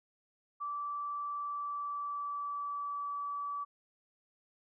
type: tone with pitch glide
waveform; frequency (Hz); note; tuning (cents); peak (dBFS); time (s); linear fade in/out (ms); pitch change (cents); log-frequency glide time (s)
sine; 1162 to 1150; D6 to D6; -19 to -37; -35; 0.6-3.65; 20; -18; 1.36-3.14
effects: none